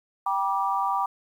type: chord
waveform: sine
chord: G major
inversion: none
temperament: equal with one note detuned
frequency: 784 / 965.8 / 1174.7 Hz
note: G5 / B5 / D6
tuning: 0 / -39 / 0 cents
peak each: -27 dBFS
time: 0.26-1.06 s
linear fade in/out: 5 ms
effects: 9-bit